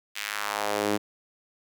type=tone with high-pass filter sweep; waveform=sawtooth; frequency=103.83 Hz; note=G#2; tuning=in tune; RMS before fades=-29 dBFS; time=0.15-0.98 s; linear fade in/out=20 ms; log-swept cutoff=2500 to 280 Hz; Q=1.5; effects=none